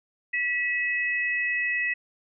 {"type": "tone pair together", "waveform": "sine", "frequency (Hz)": [1952, 2568], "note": ["B6", "E7"], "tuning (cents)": [-21, -46], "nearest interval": "perfect fourth", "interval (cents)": 475, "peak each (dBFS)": [-25, -29], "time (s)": [0.33, 1.94], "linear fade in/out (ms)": 10, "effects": []}